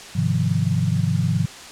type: chord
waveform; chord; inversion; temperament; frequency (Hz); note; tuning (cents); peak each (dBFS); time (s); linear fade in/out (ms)
sine; F minor seventh; first; equal; 103.83 / 130.81 / 155.56 / 174.61; Ab2 / C3 / Eb3 / F3; 0 / 0 / 0 / 0; -23; 0.15-1.46; 10
effects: white hiss -38 dBFS RMS until 1.71 s + low-pass 7000 Hz 12 dB/octave